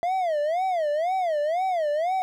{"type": "tone with vibrato", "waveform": "triangle", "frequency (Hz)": 668, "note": "E5", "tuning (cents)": 23, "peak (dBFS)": -20, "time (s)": [0.03, 2.22], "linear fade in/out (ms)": 0, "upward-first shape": "sine", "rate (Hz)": 2, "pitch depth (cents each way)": 230, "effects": []}